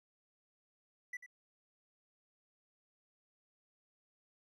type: tone with echo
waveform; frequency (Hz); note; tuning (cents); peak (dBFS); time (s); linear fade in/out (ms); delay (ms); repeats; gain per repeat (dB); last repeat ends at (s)
triangle; 1975.5; B6; 0; -38; 1.13-1.17; 5; 93; 1; -11; 1.263
effects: none